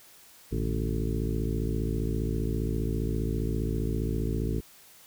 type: harmonic tone with a mistuned harmonic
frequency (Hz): 55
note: A1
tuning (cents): 0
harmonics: 1 / 2 / 3 / 4 / 5 / 6 / 7 / 8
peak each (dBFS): -30 / -33 / -35 / -36 / -37 / -38 / -38 / -39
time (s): 0.51-4.61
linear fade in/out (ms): 20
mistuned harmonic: 3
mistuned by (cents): -140
effects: white hiss -54 dBFS RMS until 5.06 s